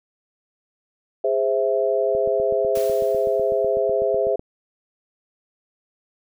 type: chord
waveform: sine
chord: Ab augmented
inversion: none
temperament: equal with one note detuned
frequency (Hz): 411.5 / 523.3 / 659.3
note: Ab4 / C5 / E5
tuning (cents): -16 / 0 / 0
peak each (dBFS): -22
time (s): 1.24-4.36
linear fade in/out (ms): 5
type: click train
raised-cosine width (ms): 2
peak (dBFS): -22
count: 19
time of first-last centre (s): 2.15-4.394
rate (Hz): 8.02
type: noise with exponential decay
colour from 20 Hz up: white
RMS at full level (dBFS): -35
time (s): 2.75-3.81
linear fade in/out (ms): 5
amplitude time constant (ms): 230
effects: none